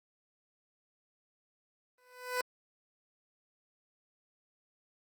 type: tone with exponential growth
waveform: 15% pulse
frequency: 500 Hz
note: B4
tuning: 21 cents sharp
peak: -22 dBFS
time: 1.98-2.41 s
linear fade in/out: 2 ms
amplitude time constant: 92 ms
effects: Opus 32 kbps